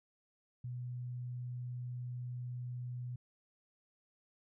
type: tone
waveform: sine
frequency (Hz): 123.47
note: B2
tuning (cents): 0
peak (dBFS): -39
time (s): 0.64-3.16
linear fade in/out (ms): 5
effects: none